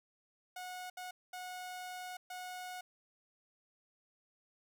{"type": "tone bursts at uneven times", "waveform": "sawtooth", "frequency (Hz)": 730, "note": "F#5", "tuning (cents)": -24, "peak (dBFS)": -39, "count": 4, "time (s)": [[0.56, 0.9], [0.97, 1.11], [1.33, 2.17], [2.3, 2.81]], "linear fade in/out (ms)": 5, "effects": []}